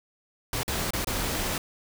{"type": "noise with dropouts", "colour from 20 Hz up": "pink", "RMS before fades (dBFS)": -29, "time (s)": [0.53, 1.58], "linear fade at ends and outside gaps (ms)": 2, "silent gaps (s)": [[0.632, 0.679], [0.906, 0.934], [1.046, 1.071]], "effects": []}